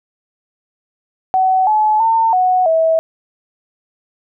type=tone with pitch steps; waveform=sine; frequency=753 / 857 / 903 / 737 / 648 Hz; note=F#5 / A5 / A5 / F#5 / E5; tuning=+30 / -46 / +45 / -7 / -30 cents; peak=-10 dBFS; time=1.34-2.99 s; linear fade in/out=0 ms; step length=330 ms; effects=none

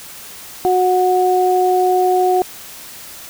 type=tone pair together; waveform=sine; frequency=366.5 / 733 Hz; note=F#4 / F#5; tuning=-16 / -16 cents; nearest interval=octave; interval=1200 cents; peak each=-14 / -14 dBFS; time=0.65-2.42 s; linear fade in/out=0 ms; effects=white hiss -35 dBFS RMS until 3.29 s

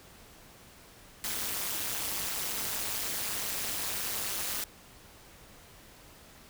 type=noise with amplitude modulation; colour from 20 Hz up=white; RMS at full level=-30 dBFS; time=1.24-4.64 s; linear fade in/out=2 ms; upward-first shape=sine; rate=209 Hz; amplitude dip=95%; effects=pink hiss -54 dBFS RMS until 6.49 s

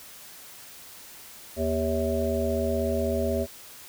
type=harmonic tone with a mistuned harmonic; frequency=79.4 Hz; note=D#2; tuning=36 cents sharp; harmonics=1 / 3 / 5 / 7 / 8; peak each=-30 / -30 / -30 / -30 / -30 dBFS; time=1.56-3.47 s; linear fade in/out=50 ms; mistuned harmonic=8; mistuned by=+45 cents; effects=white hiss -46 dBFS RMS until 3.88 s

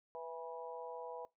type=harmonic tone with a mistuned harmonic; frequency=164.81 Hz; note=E3; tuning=in tune; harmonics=3 / 4 / 5 / 6; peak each=-46 / -49 / -51 / -50 dBFS; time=0.15-1.25 s; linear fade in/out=0 ms; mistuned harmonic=6; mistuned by=-24 cents; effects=noise-tail reverb RT60 0.2 s tail -22 dB re dry

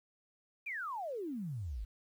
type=exponential sweep; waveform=sine; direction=down; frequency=2500 to 46.25 Hz; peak=-37 dBFS; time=0.66-1.85 s; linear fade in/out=10 ms; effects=11-bit

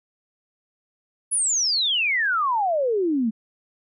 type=exponential sweep; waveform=sine; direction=down; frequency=10548 to 211.3 Hz; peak=-19 dBFS; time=1.31-3.31 s; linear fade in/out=20 ms; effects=none

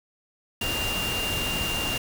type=tone in noise; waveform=sine; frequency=2794 Hz; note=F7; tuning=in tune; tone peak=-28 dBFS; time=0.61-1.98 s; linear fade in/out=5 ms; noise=pink; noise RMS=-30 dBFS; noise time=0.61-1.98 s; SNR=-1 dB; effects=none

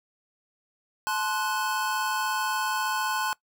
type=chord; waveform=square; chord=F# diminished; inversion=first; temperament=equal with one note detuned; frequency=862.9 / 1046.5 / 1480 Hz; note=A5 / C6 / F#6; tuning=-34 / 0 / 0 cents; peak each=-31 dBFS; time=1.07-3.33 s; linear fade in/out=0 ms; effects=noise-tail reverb RT60 0.1 s tail -22 dB re dry

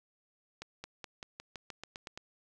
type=accelerating click train; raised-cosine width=0.2 ms; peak=-25 dBFS; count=11; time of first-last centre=0.62-2.175 s; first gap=220 ms; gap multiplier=0.92; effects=none

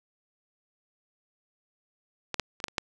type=clicks; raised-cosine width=0.2 ms; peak=-13 / -8 / -25 / -7 / -24 / -9 dBFS; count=6; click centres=2.343 / 2.397 / 2.602 / 2.641 / 2.683 / 2.782 s; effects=none

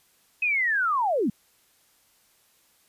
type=linear sweep; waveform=sine; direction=down; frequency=2567 to 177.5 Hz; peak=-21 dBFS; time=0.42-1.3 s; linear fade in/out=5 ms; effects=white hiss -63 dBFS RMS until 2.88 s + resampled to 32000 Hz

